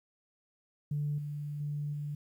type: tone with level steps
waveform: sine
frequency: 146.8 Hz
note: D3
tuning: in tune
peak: -29 / -35 / -32 / -34 dBFS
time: 0.91-2.15 s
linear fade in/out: 5 ms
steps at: 1.18 / 1.6 / 1.93 s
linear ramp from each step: 5 ms
effects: tanh soft clip ceiling -25 dBFS + 11-bit